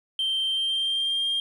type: tone with pitch glide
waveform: sine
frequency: 3136 to 3207 Hz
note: G7 to G7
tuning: 0 to +39 cents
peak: -21 dBFS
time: 0.19-1.4 s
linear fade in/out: 2 ms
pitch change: +39 cents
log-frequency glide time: 0.48-1.27 s
effects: tanh soft clip ceiling -21 dBFS + 10-bit